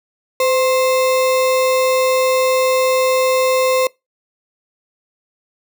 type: tone with sample-and-hold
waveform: sine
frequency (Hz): 514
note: C5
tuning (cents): -31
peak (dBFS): -12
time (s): 0.4-3.87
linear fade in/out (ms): 2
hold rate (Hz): 1575
effects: noise-tail reverb RT60 0.2 s tail -23 dB re dry